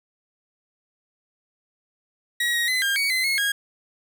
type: tone with pitch steps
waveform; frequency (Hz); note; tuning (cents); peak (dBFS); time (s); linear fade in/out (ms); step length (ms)
30% pulse; 1907 / 1888 / 2026 / 1606 / 2245 / 2047 / 2168 / 1637; A#6 / A#6 / B6 / G6 / C#7 / C7 / C#7 / G#6; +39 / +22 / +44 / +41 / +21 / -38 / -39 / -25; -18; 2.4-3.52; 5; 140
effects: none